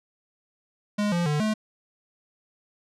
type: tone with pitch steps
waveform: square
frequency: 207.4 / 173 / 149 / 215.6 Hz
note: G#3 / F3 / D3 / A3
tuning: -2 / -16 / +25 / -35 cents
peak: -23 dBFS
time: 0.98-1.54 s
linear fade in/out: 10 ms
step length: 140 ms
effects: low-pass 8000 Hz 12 dB/octave